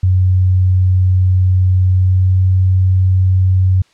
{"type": "tone with pitch glide", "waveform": "sine", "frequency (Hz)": [92.5, 93.3], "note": ["F#2", "F#2"], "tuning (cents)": [0, 15], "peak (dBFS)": -8, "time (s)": [0.03, 3.82], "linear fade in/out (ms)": 5, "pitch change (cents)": 15, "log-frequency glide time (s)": [1.89, 2.42], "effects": ["white hiss -53 dBFS RMS until 3.93 s", "low-pass 5000 Hz 12 dB/octave"]}